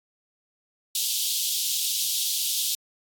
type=high-pass noise; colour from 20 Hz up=pink; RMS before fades=-26 dBFS; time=0.95-2.75 s; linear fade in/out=2 ms; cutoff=3100 Hz; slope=48 dB/octave; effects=AAC 64 kbps